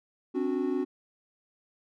triangle tone cluster, 263.5 / 289.5 / 367.4 Hz, C4 / D4 / F#4, +12 / -25 / -12 cents, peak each -29 / -30 / -28 dBFS, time 0.34-0.85 s, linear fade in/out 20 ms, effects none

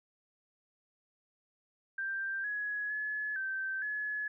sine tone with pitch steps, 1577 / 1678 / 1707 / 1554 / 1701 Hz, G6 / G#6 / G#6 / G6 / G#6, +10 / +17 / +47 / -16 / +41 cents, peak -33 dBFS, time 1.98-4.28 s, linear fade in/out 5 ms, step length 460 ms, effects none

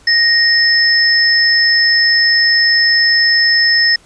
sine tone pair together, 1864.7 / 5235 Hz, A#6 / E8, 0 / -13 cents, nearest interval octave + tritone, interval 1787 cents, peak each -11 dBFS, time 0.07-3.96 s, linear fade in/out 5 ms, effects pink hiss -47 dBFS RMS until 4.05 s + resampled to 22050 Hz

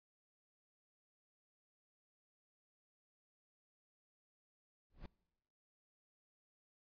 brown noise with exponential growth, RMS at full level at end -42 dBFS, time 4.9-5.06 s, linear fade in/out 1 ms, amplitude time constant 33 ms, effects noise-tail reverb RT60 1.0 s tail -24 dB re dry + resampled to 11025 Hz

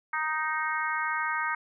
harmonic tone, 311.1 Hz, D#4, in tune, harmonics 3 / 4 / 5 / 6 / 7, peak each -33 / -32 / -32 / -35 / -36 dBFS, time 0.13-1.55 s, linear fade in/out 5 ms, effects none

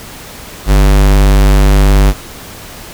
square tone, 49.33 Hz, G1, 12 cents sharp, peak -5 dBFS, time 0.66-2.14 s, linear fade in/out 50 ms, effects pink hiss -30 dBFS RMS until 2.93 s

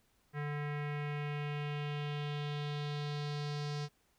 square tone with low-pass filter sweep, 146.83 Hz, D3, in tune, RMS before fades -38 dBFS, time 0.33-3.89 s, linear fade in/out 50 ms, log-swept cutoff 1900 to 5100 Hz, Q 2.7, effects pink hiss -73 dBFS RMS until 4.18 s

